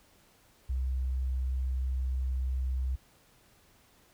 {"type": "tone", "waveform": "sine", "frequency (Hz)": 64.5, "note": "C2", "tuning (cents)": -24, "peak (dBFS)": -28, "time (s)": [0.69, 2.96], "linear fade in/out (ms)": 10, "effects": ["pink hiss -63 dBFS RMS until 4.13 s"]}